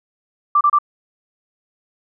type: tone bursts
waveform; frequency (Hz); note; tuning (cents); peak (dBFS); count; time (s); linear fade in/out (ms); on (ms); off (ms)
sine; 1174.7; D6; 0; -10; 3; 0.55-0.787; 5; 59; 30
effects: none